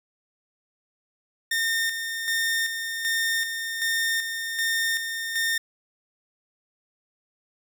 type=tone with tremolo; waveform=sawtooth; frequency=1822 Hz; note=A#6; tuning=40 cents flat; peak=-19 dBFS; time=1.51-5.58 s; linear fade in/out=5 ms; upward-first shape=square; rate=1.3 Hz; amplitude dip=50%; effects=none